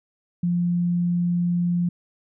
sine tone, 174.61 Hz, F3, in tune, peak -19 dBFS, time 0.43-1.89 s, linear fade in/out 5 ms, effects none

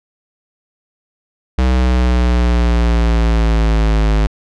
square exponential sweep, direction down, 63.9 to 52.5 Hz, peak -11 dBFS, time 1.58-4.27 s, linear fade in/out 5 ms, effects low-pass 5000 Hz 12 dB/octave

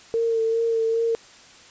sine tone with vibrato, 454.9 Hz, A#4, 42 cents flat, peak -19 dBFS, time 0.14-1.15 s, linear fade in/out 0 ms, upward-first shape sine, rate 2.5 Hz, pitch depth 22 cents each way, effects white hiss -48 dBFS RMS until 1.7 s + resampled to 16000 Hz

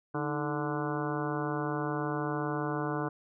harmonic tone with a mistuned harmonic, 146.83 Hz, D3, in tune, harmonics 1 / 2 / 3 / 4 / 5 / 6 / 7 / 8 / 9 / 10, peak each -36 / -35 / -37 / -42 / -40 / -43 / -40 / -42 / -45 / -42 dBFS, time 0.14-3.09 s, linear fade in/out 10 ms, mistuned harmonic 2, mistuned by +84 cents, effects none

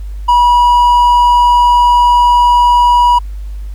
triangle tone, 970 Hz, B5, 31 cents flat, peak -3 dBFS, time 0.28-3.19 s, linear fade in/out 10 ms, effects added 50 Hz sine -20 dBFS peak until 3.74 s + pink hiss -48 dBFS RMS until 3.74 s

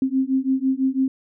sine beating tone pair, 261.6 / 267.6 Hz, C4 / C4, 0 / +39 cents, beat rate 6 Hz, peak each -21 / -21 dBFS, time 0.02-1.08 s, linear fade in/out 2 ms, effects none

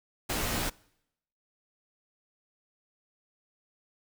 pink noise with comb filter, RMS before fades -31 dBFS, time 0.29-0.7 s, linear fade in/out 10 ms, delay 15 ms, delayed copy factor -0.65, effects noise-tail reverb RT60 0.8 s tail -24 dB re dry

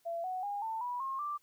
sine tone with pitch steps, 676 / 741.5 / 813.2 / 892 / 978.4 / 1073.1 / 1177 Hz, E5 / F#5 / G#5 / A5 / B5 / C6 / D6, +43 / +4 / -37 / +23 / -16 / +43 / +3 cents, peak -34 dBFS, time 0.05-1.38 s, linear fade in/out 20 ms, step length 190 ms, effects white hiss -71 dBFS RMS until 1.42 s

